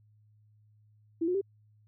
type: tone with pitch steps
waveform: sine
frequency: 330.7 / 360.6 / 393.3 Hz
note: E4 / F#4 / G4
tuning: +6 / -45 / +6 cents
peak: -26 dBFS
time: 1.21-1.414 s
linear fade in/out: 10 ms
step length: 68 ms
effects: added 106 Hz sine -60 dBFS peak until 1.87 s